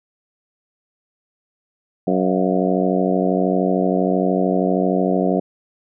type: harmonic tone with a mistuned harmonic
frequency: 93 Hz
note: F#2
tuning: 9 cents sharp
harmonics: 2 / 3 / 4 / 5 / 6 / 7 / 8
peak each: -20 / -22 / -23 / -24 / -25 / -25 / -26 dBFS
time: 2.07-5.4 s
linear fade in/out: 5 ms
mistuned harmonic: 8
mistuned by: -75 cents
effects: none